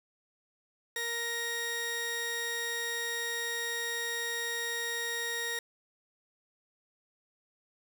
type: tone pair together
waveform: sawtooth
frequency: 468 / 1872 Hz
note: A#4 / A#6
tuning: +7 / +7 cents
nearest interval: 2 octaves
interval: 2400 cents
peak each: -36 / -29 dBFS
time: 0.96-5.59 s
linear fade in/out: 2 ms
effects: 9-bit